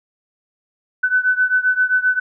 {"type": "beating tone pair", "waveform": "sine", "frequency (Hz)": [1502, 1509.6], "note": ["F#6", "F#6"], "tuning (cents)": [26, 34], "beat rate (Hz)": 7.6, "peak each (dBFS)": [-16, -18], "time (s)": [1.03, 2.2], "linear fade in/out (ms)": 10, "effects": []}